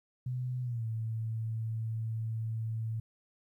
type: tone with pitch glide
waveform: sine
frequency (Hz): 125.7 to 111.99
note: B2 to A2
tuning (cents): +31 to +31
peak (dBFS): -32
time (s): 0.26-3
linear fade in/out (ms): 5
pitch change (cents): -200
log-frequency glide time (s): 0.62-0.85
effects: 12-bit